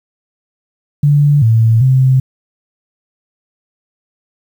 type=tone with pitch steps; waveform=sine; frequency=145.2 / 112.8 / 130.8 Hz; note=D3 / A2 / C3; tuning=-19 / +44 / 0 cents; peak=-6 dBFS; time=1.03-2.2 s; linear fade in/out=5 ms; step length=390 ms; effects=7-bit